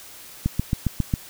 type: click train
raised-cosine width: 5 ms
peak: -8 dBFS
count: 6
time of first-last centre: 0.46-1.138 s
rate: 7.37 Hz
effects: white hiss -43 dBFS RMS until 1.29 s